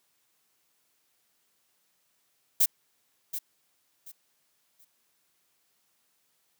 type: noise with echo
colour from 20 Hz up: violet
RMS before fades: -21 dBFS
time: 2.6-2.66 s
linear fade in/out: 10 ms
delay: 730 ms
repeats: 3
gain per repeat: -12 dB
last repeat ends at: 4.85 s
effects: white hiss -72 dBFS RMS until 6.59 s + high-pass 100 Hz 12 dB/octave